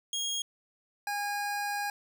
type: tone pair in turn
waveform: 25% pulse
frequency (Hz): 3272 / 818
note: G#7 / G#5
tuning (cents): -26 / -26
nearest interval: 2 octaves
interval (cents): 2400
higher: first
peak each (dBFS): -27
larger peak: neither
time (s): 0.13-0.42 / 1.07-1.9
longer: second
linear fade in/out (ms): 2
effects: none